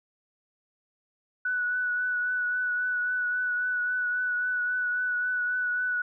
sine tone with vibrato, 1480 Hz, F#6, in tune, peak -25 dBFS, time 1.45-6.02 s, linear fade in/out 5 ms, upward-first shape triangle, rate 3.7 Hz, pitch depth 24 cents each way, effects none

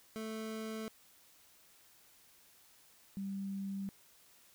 25% pulse / sine tone pair in turn, 220 / 196 Hz, A3 / G3, 0 / 0 cents, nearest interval major second, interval 200 cents, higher first, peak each -36 / -37 dBFS, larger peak first, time 0.16-0.88 / 3.17-3.89 s, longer neither, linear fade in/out 0 ms, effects white hiss -64 dBFS RMS until 4.54 s

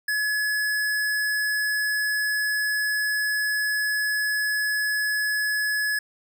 square tone, 1700 Hz, G#6, 40 cents sharp, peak -23 dBFS, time 0.08-5.99 s, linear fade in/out 5 ms, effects none

